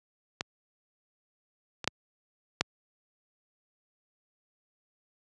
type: clicks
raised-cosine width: 0.2 ms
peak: -13 / -18 / -6 / -6 dBFS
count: 4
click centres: 0.409 / 1.843 / 1.876 / 2.61 s
effects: high-pass 80 Hz 12 dB/octave + resampled to 22050 Hz